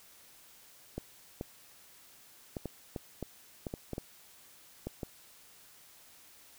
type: clicks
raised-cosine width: 2 ms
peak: -23 dBFS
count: 12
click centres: 0.98 / 1.411 / 2.568 / 2.657 / 2.962 / 3.227 / 3.668 / 3.739 / 3.933 / 3.981 / 4.87 / 5.032 s
effects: white hiss -58 dBFS RMS until 6.58 s